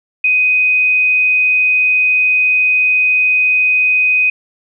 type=tone; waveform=sine; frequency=2503 Hz; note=D#7; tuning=10 cents sharp; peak=-9 dBFS; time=0.24-4.3 s; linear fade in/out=5 ms; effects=none